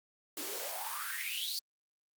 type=noise with high-pass filter sweep; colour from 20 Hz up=white; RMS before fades=-38 dBFS; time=0.37-1.59 s; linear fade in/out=2 ms; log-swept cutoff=290 to 4800 Hz; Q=7.5; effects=Opus 48 kbps